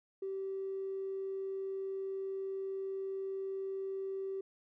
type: tone with tanh clipping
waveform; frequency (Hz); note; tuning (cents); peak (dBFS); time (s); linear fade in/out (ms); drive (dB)
triangle; 386.6; G4; -24; -36; 0.22-4.41; 5; 4
effects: none